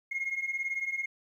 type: beating tone pair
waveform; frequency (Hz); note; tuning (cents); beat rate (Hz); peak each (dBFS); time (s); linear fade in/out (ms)
sine; 2136 / 2154; C7 / C7; +35 / +50; 18; -34 / -31; 0.11-1.06; 10
effects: tanh soft clip ceiling -26 dBFS + 11-bit